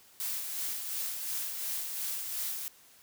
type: noise with tremolo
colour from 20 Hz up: blue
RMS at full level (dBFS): -34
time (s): 0.2-2.68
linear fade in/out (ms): 0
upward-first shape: sine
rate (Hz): 2.8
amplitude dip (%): 40
effects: white hiss -59 dBFS RMS until 3.02 s